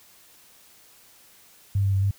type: tone with pitch steps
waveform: sine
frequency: 99 / 98.2 / 96.7 / 99.1 Hz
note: G2 / G2 / G2 / G2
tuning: +18 / +4 / -23 / +19 cents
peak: -19 dBFS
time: 1.75-2.11 s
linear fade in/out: 5 ms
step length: 90 ms
effects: white hiss -54 dBFS RMS until 2.18 s